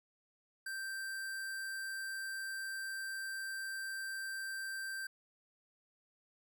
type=tone; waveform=square; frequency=1568 Hz; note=G6; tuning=in tune; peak=-40 dBFS; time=0.66-5.07 s; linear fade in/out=5 ms; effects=none